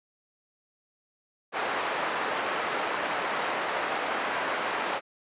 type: band-pass noise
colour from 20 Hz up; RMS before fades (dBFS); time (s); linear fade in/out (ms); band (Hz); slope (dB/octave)
pink; -30; 1.52-5.01; 50; 580 to 2000; 12
effects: resampled to 8000 Hz